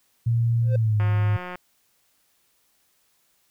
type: tone with pitch glide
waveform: sine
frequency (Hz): 116.54 to 104.43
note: A#2 to G#2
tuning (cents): 0 to +10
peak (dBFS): -18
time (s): 0.26-1.37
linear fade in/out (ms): 10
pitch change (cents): -190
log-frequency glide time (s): 0.72-1
type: tone with exponential growth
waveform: triangle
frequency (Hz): 519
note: C5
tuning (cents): -14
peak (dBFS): -21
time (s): 0.61-0.76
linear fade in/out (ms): 5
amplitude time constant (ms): 31
type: click train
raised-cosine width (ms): 0.5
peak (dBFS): -20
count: 101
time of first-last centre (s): 1-1.556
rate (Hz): 180
effects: white hiss -66 dBFS RMS until 3.5 s